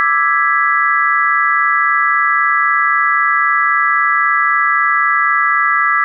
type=chord; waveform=sine; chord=E dominant seventh; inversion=third; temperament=equal; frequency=1174.7 / 1318.5 / 1661.2 / 1975.5 Hz; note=D6 / E6 / G#6 / B6; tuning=0 / 0 / 0 / 0 cents; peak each=-16 dBFS; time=0-6.04 s; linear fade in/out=0 ms; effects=none